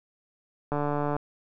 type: click train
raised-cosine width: 1 ms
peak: -15 dBFS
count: 66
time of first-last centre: 0.72-1.165 s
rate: 146 Hz
effects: none